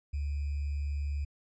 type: tone with sample-and-hold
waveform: sine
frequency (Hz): 72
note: D2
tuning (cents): -34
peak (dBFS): -30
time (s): 0.13-1.25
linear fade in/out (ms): 10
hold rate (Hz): 2450
effects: resampled to 16000 Hz